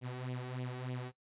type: tone with flanger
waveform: sawtooth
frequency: 126.1 Hz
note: B2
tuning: 36 cents sharp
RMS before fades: -41 dBFS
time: 0.01-1.12 s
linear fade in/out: 50 ms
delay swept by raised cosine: 0.31 to 2.71 ms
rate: 3.3 Hz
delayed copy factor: +0.75
effects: noise-tail reverb RT60 0.1 s tail -17 dB re dry + resampled to 8000 Hz

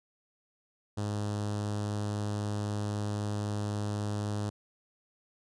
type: tone with notch filter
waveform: sawtooth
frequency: 103.83 Hz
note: G#2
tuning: in tune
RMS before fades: -33 dBFS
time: 0.97-4.5 s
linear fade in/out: 10 ms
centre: 2200 Hz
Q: 1.1
effects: resampled to 22050 Hz

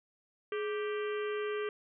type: harmonic tone with a mistuned harmonic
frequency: 392 Hz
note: G4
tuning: in tune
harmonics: 1 / 3 / 4 / 5 / 6 / 7 / 8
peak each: -33 / -43 / -45 / -47 / -49 / -50 / -51 dBFS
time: 0.52-1.69 s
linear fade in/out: 2 ms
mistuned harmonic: 1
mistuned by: +120 cents
effects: none

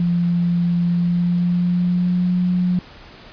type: tone with pitch glide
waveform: sine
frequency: 173.2 to 179.72 Hz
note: F3 to F3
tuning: -14 to +50 cents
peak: -15 dBFS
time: 0-2.79 s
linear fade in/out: 2 ms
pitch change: +64 cents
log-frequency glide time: 0.91-2.34 s
effects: pink hiss -42 dBFS RMS until 3.32 s + resampled to 11025 Hz

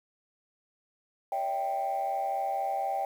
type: tone cluster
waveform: sine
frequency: 566 / 650 / 783 Hz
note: C#5 / E5 / G5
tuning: +36 / -24 / -2 cents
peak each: -36 / -34 / -28 dBFS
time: 1.32-3.05 s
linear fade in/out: 2 ms
effects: tanh soft clip ceiling -23 dBFS + 9-bit

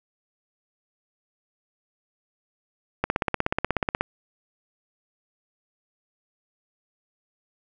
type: click train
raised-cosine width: 0.5 ms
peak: -7 dBFS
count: 17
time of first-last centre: 3.04-4.01 s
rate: 16.5 Hz
effects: none

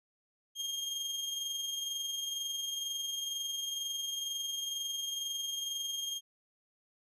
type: tone with amplitude modulation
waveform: 30% pulse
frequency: 3222 Hz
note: G7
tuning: 47 cents sharp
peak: -30 dBFS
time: 0.55-6.21 s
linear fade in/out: 50 ms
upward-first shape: sine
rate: 22.1 Hz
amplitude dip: 40%
effects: resampled to 32000 Hz

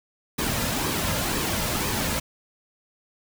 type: noise with flanger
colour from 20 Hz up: pink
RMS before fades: -26 dBFS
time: 0.38-2.2 s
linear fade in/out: 10 ms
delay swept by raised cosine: 1.4 to 2.7 ms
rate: 2 Hz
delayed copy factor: -0.5
effects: none

